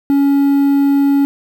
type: tone with quantisation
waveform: triangle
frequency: 280.2 Hz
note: C#4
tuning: 19 cents sharp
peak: -7 dBFS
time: 0.1-1.25 s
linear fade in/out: 0 ms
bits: 6
effects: none